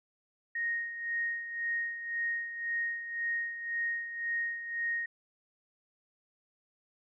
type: tone with tremolo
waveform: sine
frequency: 1864.7 Hz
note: A#6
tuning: in tune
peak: -29 dBFS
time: 0.55-5.06 s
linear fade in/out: 5 ms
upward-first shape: sine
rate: 1.9 Hz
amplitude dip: 65%
effects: none